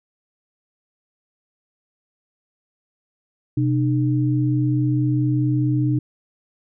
sine tone pair together, 127.23 / 302.6 Hz, C3 / D#4, -48 / -48 cents, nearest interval octave + minor third, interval 1500 cents, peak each -18 / -21 dBFS, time 3.57-5.99 s, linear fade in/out 5 ms, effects none

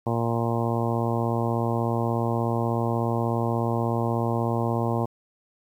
harmonic tone, 116.54 Hz, A#2, in tune, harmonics 1 / 2 / 3 / 4 / 5 / 6 / 7 / 8 / 9, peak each -26 / -29 / -31 / -32 / -33 / -34 / -34 / -35 / -36 dBFS, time 0.06-5.06 s, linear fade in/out 10 ms, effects 9-bit

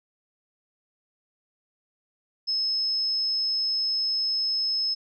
sine tone, 5190 Hz, E8, 28 cents flat, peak -23 dBFS, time 2.47-4.95 s, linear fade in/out 20 ms, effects none

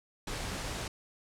pink noise, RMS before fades -37 dBFS, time 0.27-0.88 s, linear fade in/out 5 ms, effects low-pass 9000 Hz 12 dB/octave

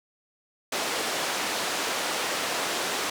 pink band-pass noise, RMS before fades -29 dBFS, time 0.72-3.1 s, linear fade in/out 5 ms, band 420 to 8300 Hz, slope 12 dB/octave, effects none

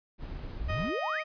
brown noise, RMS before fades -39 dBFS, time 0.18-0.92 s, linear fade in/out 50 ms
sine exponential sweep, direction up, 32.7 to 2678 Hz, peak -31 dBFS, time 0.56-1.23 s, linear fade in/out 50 ms
15% pulse tone, 622.3 Hz, D#5, in tune, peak -26 dBFS, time 0.68-1.24 s, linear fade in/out 20 ms
effects resampled to 11025 Hz

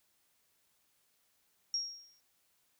sine tone with exponential decay, 5588 Hz, F8, in tune, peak -29 dBFS, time 1.74-2.2 s, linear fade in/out 1 ms, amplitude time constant 100 ms, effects white hiss -74 dBFS RMS until 2.79 s

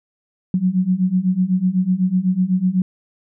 sine beating tone pair, 180 / 188 Hz, F#3 / F#3, -47 / +28 cents, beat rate 8 Hz, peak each -19 / -17 dBFS, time 0.54-2.82 s, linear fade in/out 2 ms, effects none

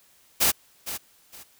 white noise with echo, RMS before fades -20 dBFS, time 0.4-0.52 s, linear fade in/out 20 ms, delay 460 ms, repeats 2, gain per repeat -12 dB, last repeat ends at 1.44 s, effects white hiss -59 dBFS RMS until 1.59 s

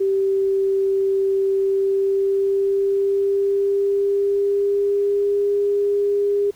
sine tone with pitch glide, 389.3 to 405.1 Hz, G4 to G#4, -12 to -43 cents, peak -16 dBFS, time 0-6.51 s, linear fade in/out 10 ms, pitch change +69 cents, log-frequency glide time 1.56-5.52 s, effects pink hiss -52 dBFS RMS until 6.55 s

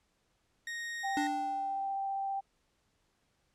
40% pulse tone, 1864.7 Hz, A#6, in tune, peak -36 dBFS, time 0.67-1.27 s, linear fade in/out 2 ms
sine tone with vibrato, 784 Hz, G5, in tune, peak -32 dBFS, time 1.03-2.41 s, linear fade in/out 20 ms, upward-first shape triangle, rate 15 Hz, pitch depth 8 cents each way
square tone with exponential decay, 293.7 Hz, D4, in tune, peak -30 dBFS, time 1.17-1.96 s, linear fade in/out 1 ms, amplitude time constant 170 ms
effects pink hiss -75 dBFS RMS until 3.54 s + low-pass 9000 Hz 12 dB/octave

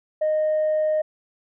sine tone, 618 Hz, D#5, 12 cents flat, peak -17 dBFS, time 0.21-1.02 s, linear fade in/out 10 ms, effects tanh soft clip ceiling -16 dBFS

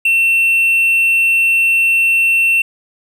triangle tone, 2700 Hz, E7, 41 cents sharp, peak -8 dBFS, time 0.05-2.62 s, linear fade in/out 5 ms, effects none

